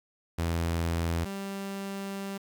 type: tone pair in turn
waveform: sawtooth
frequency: 83.8 / 196.57 Hz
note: E2 / G3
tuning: +29 / +5 cents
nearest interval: octave + minor third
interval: 1476 cents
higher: second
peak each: -23 / -30 dBFS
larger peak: first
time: 0.38-1.25 / 1.25-2.38 s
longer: second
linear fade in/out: 10 ms
effects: 9-bit